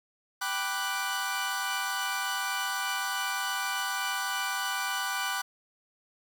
sawtooth chord, G major seventh, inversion none, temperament equal, 784 / 987.8 / 1174.7 / 1480 Hz, G5 / B5 / D6 / F#6, 0 / 0 / 0 / 0 cents, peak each -33 / -33 / -32 / -29 dBFS, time 0.41-5.42 s, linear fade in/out 10 ms, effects 9-bit

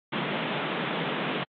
pink band-pass noise, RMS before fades -30 dBFS, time 0.12-1.44 s, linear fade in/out 10 ms, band 140 to 3600 Hz, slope 96 dB/octave, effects AAC 48 kbps

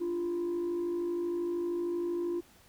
sine tone pair together, 293.7 / 346.6 Hz, D4 / F4, 0 / -13 cents, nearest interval minor third, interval 287 cents, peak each -38 / -28 dBFS, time 0-2.41 s, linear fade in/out 20 ms, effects tanh soft clip ceiling -28 dBFS + pink hiss -60 dBFS RMS until 2.68 s

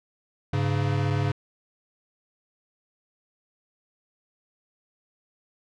square tone pair together, 100.97 / 138.4 Hz, G#2 / C#3, -48 / -2 cents, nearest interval perfect fourth, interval 546 cents, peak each -26 dBFS, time 0.53-1.32 s, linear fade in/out 5 ms, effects low-pass 4000 Hz 12 dB/octave

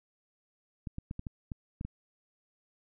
clicks, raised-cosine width 5 ms, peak -25 dBFS, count 8, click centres 0.872 / 0.984 / 1.111 / 1.194 / 1.268 / 1.518 / 1.811 / 1.85 s, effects none

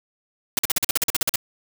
white noise bursts, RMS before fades -20 dBFS, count 13, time 0.57-1.358 s, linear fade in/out 2 ms, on 20 ms, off 44 ms, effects none

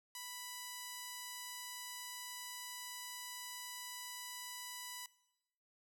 5% pulse tone, 987.8 Hz, B5, in tune, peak -33 dBFS, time 0.15-5.06 s, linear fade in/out 2 ms, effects noise-tail reverb RT60 0.9 s tail -20 dB re dry

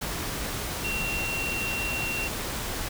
sine tone in noise, 2738 Hz, F7, 35 cents flat, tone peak -29 dBFS, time 0.84-2.28 s, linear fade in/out 10 ms, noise pink, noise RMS -32 dBFS, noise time 0.01-2.89 s, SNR 0 dB, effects none

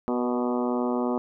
harmonic tone with a mistuned harmonic, 123.2 Hz, B2, 4 cents flat, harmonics 2 / 3 / 4 / 5 / 6 / 7 / 8 / 9 / 10, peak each -26 / -30 / -32 / -34 / -36 / -37 / -38 / -39 / -40 dBFS, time 0.08-1.18 s, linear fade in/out 0 ms, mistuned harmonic 4, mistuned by -29 cents, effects none

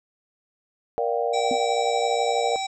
sine chord, G minor seventh, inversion first, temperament just, 470.4 / 588 / 705.6 / 784 Hz, Bb4 / D5 / F5 / G5, +16 / +2 / +18 / 0 cents, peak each -25 / -28 / -27 / -30 dBFS, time 0.98-2.56 s, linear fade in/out 0 ms
harmonic tone, 772 Hz, G5, 27 cents flat, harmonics 1 / 3 / 5 / 7 / 9 / 10, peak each -27 / -35 / -33 / -40 / -42 / -40 dBFS, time 1.33-2.67 s, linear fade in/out 10 ms
sine tone with exponential decay, 255.1 Hz, C4, 44 cents flat, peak -22 dBFS, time 1.51-1.6 s, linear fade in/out 2 ms, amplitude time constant 18 ms
effects none

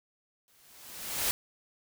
white noise with exponential growth, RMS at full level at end -27 dBFS, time 0.48-1.31 s, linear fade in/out 0 ms, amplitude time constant 180 ms, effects none

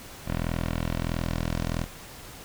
10% pulse tone with low-pass filter sweep, 41.54 Hz, E1, 14 cents sharp, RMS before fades -29 dBFS, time 0.25-1.87 s, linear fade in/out 50 ms, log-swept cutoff 2500 to 7300 Hz, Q 0.99, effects pink hiss -44 dBFS RMS until 2.44 s

